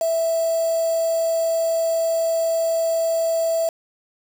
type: tone with quantisation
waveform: sine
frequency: 658 Hz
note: E5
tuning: 3 cents flat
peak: -18 dBFS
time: 0.01-3.69 s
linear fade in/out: 2 ms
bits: 5
effects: none